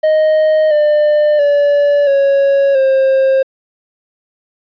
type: tone with pitch steps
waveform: triangle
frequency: 622.3 / 598.7 / 576 / 554.1 / 533.1 Hz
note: D#5 / D5 / D5 / C#5 / C5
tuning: 0 / +33 / -34 / -1 / +32 cents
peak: -6 dBFS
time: 0.03-3.43 s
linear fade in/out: 10 ms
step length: 680 ms
effects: resampled to 11025 Hz + 8-bit